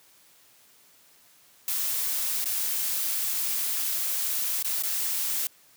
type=noise with dropouts; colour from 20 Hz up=blue; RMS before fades=-28 dBFS; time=1.68-5.47 s; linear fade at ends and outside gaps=1 ms; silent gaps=2.443-2.457 / 4.626-4.646 / 4.824-4.835 s; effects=white hiss -58 dBFS RMS until 5.76 s + high-pass 80 Hz 12 dB/octave